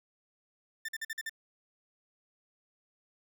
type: tone bursts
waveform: 40% pulse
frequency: 1788 Hz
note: A6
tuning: 27 cents sharp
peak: -34 dBFS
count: 6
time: 0.85-1.295 s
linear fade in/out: 5 ms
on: 35 ms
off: 47 ms
effects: none